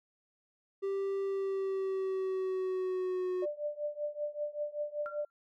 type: tone with pitch glide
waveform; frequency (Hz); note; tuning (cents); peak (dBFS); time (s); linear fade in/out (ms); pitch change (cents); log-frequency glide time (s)
triangle; 392 to 365.7; G4 to F#4; 0 to -20; -29; 0.82-3.46; 20; -120; 1.23-3.32
type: tone with tremolo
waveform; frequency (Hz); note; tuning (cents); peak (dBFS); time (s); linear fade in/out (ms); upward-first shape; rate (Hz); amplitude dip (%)
sine; 592; D5; +14; -30; 3.42-5.25; 5; triangle; 5.2; 95
type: tone with exponential decay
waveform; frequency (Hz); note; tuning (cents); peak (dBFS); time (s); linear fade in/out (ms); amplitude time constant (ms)
sine; 1375; F6; -27; -36; 5.06-5.3; 0; 52
effects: none